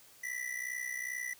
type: ring-modulated tone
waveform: square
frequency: 1975.5 Hz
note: B6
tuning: in tune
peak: -34 dBFS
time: 0.23-1.34 s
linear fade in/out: 10 ms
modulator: 31.2 Hz
effects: white hiss -59 dBFS RMS until 1.39 s

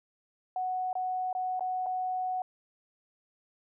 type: tone with dropouts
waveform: sine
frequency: 740 Hz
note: F#5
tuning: in tune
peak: -29 dBFS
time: 0.56-2.42 s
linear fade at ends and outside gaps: 2 ms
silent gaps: 0.93-0.953 / 1.329-1.35 / 1.595-1.607 / 1.861-1.865 s
effects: none

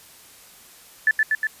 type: tone with echo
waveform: sine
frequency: 1745 Hz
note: A6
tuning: 15 cents flat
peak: -13 dBFS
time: 1.07-1.11 s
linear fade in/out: 2 ms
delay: 120 ms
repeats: 3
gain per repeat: -2 dB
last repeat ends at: 1.47 s
effects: white hiss -48 dBFS RMS until 1.6 s + resampled to 32000 Hz

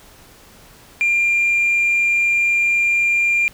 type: tone with tanh clipping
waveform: triangle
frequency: 2392 Hz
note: D7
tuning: 31 cents sharp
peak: -14 dBFS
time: 1.01-3.48 s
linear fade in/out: 0 ms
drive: 5 dB
effects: pink hiss -46 dBFS RMS until 3.53 s

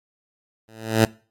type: tone with exponential growth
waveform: 10% pulse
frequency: 111.5 Hz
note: A2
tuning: 23 cents sharp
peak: -3 dBFS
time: 0.68-1.05 s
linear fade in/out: 5 ms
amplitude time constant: 80 ms
effects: noise-tail reverb RT60 0.4 s tail -24 dB re dry + AAC 48 kbps

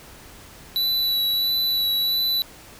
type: tone with vibrato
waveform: square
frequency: 3951 Hz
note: B7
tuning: in tune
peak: -20 dBFS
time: 0.76-2.42 s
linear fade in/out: 0 ms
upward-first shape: sine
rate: 1.5 Hz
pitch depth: 15 cents each way
effects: pink hiss -45 dBFS RMS until 2.79 s

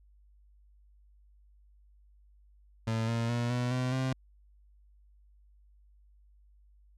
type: tone with pitch steps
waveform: 30% pulse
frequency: 112.3 / 115.79 / 119.39 / 123.1 / 126.93 / 130.88 Hz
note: A2 / A#2 / A#2 / B2 / B2 / C3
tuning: +36 / -11 / +42 / -5 / +48 / +1 cents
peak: -26 dBFS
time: 2.87-4.13 s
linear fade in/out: 5 ms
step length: 210 ms
effects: added 50 Hz sine -58 dBFS peak until 6.97 s + low-pass 7000 Hz 12 dB/octave

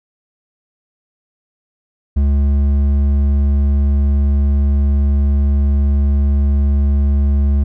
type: tone with hard clipping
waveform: triangle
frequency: 70.6 Hz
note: C#2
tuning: 32 cents sharp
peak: -12 dBFS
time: 2.16-7.64 s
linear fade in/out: 10 ms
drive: 10 dB
effects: none

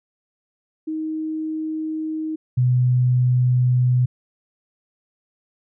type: tone pair in turn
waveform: sine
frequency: 314.1 / 125.16 Hz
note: D#4 / B2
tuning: +16 / +24 cents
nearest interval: octave + major third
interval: 1592 cents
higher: first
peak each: -23 / -14 dBFS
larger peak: second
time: 0.87-2.36 / 2.57-4.06 s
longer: neither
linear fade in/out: 10 ms
effects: none

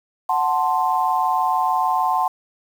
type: chord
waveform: sine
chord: F# diminished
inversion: none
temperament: equal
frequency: 740 / 880 / 1046.5 Hz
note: F#5 / A5 / C6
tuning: 0 / 0 / 0 cents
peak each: -21 dBFS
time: 0.29-2.28 s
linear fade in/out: 5 ms
effects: 7-bit

